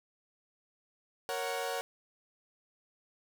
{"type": "chord", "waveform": "sawtooth", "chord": "F# major", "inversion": "first", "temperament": "equal", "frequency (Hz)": [466.2, 554.4, 740], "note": ["A#4", "C#5", "F#5"], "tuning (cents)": [0, 0, 0], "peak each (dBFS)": -34, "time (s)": [1.29, 1.81], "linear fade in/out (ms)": 0, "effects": []}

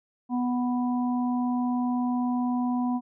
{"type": "harmonic tone", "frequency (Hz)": 246.9, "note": "B3", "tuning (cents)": 0, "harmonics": [1, 3, 4], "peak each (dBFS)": [-24, -34, -36], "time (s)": [0.29, 3.01], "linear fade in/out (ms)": 50, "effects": []}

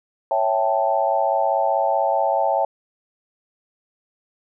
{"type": "chord", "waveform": "sine", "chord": "A dominant seventh", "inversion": "first", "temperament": "equal", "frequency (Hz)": [554.4, 659.3, 784, 880], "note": ["C#5", "E5", "G5", "A5"], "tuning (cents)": [0, 0, 0, 0], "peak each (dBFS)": [-23, -22, -22, -23], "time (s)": [0.31, 2.65], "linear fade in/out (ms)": 2, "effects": []}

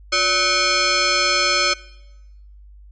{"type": "tone with frequency modulation", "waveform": "sine", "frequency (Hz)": 1503, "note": "F#6", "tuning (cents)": 27, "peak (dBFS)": -15, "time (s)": [0.12, 1.74], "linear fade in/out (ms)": 10, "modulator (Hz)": 929, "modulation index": 4.7, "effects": ["noise-tail reverb RT60 1.0 s tail -21 dB re dry", "added 50 Hz sine -41 dBFS peak until 2.91 s"]}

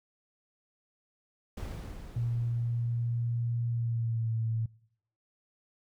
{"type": "noise with exponential decay", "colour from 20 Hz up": "brown", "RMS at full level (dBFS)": -36, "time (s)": [1.57, 3.92], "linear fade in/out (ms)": 5, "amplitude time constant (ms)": 510}
{"type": "tone with pitch glide", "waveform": "sine", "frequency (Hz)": [118, 112.74], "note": ["A#2", "A2"], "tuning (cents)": [22, 43], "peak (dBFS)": -28, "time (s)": [2.16, 4.66], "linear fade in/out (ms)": 5, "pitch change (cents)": -79, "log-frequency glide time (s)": [3.69, 4.35]}
{"effects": ["noise-tail reverb RT60 0.7 s tail -24 dB re dry"]}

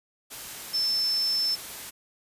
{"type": "tone in noise", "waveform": "sine", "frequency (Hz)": 5290, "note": "E8", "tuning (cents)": 5, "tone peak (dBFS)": -23, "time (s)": [0.73, 1.56], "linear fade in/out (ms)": 20, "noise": "white", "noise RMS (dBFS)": -39, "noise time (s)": [0.3, 1.91], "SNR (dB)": 13, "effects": ["resampled to 32000 Hz"]}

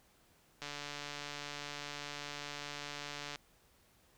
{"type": "click train", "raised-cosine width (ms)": 0.2, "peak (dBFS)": -25, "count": 398, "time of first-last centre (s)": [0.62, 3.358], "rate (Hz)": 145, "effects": ["pink hiss -68 dBFS RMS until 4.17 s"]}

